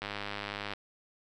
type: click train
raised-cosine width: 0.3 ms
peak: -20 dBFS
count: 74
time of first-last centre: 0.02-0.736 s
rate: 102 Hz
effects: none